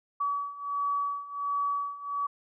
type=beating tone pair; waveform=sine; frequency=1139 / 1140.4 Hz; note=C#6 / C#6; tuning=+47 / +49 cents; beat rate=1.4 Hz; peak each=-33 / -30 dBFS; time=0.2-2.27 s; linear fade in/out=10 ms; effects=none